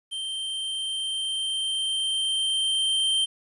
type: tone with level ramp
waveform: square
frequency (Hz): 3136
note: G7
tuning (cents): 0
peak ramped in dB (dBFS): -30 to -21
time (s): 0.11-3.26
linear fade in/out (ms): 20
effects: resampled to 24000 Hz + 10-bit